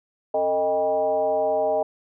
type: tone with frequency modulation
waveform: sine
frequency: 622.3 Hz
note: D#5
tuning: in tune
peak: -19 dBFS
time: 0.34-1.83 s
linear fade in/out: 5 ms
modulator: 175 Hz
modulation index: 0.99
effects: none